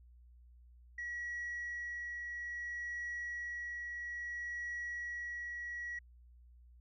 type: tone with tremolo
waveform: sine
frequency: 1922 Hz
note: B6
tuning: 48 cents flat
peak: -36 dBFS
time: 0.98-5.99 s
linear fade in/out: 5 ms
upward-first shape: triangle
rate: 0.6 Hz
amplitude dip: 30%
effects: tanh soft clip ceiling -36 dBFS + added 60 Hz sine -57 dBFS peak until 6.8 s